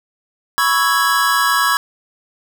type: chord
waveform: square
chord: C# minor seventh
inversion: third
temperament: equal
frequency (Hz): 987.8 / 1108.7 / 1318.5 / 1661.2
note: B5 / C#6 / E6 / G#6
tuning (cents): 0 / 0 / 0 / 0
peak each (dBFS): -22 / -18 / -21 / -18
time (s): 0.58-1.77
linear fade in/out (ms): 0
effects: none